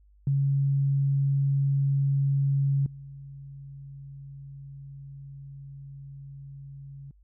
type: tone with level steps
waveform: sine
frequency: 138.5 Hz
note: C#3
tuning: 1 cent flat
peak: -21 / -40 dBFS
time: 0.27-7.11 s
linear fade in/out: 2 ms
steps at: 2.86 s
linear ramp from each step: 2 ms
effects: added 50 Hz sine -55 dBFS peak until 7.23 s